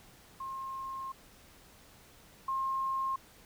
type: tone pair in turn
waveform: sine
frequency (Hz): 1067 / 1067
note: C6 / C6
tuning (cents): +34 / +34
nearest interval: unison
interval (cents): 0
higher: neither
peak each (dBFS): -37 / -30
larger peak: second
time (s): 0.4-1.12 / 2.48-3.16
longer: first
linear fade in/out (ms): 5
effects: pink hiss -58 dBFS RMS until 3.45 s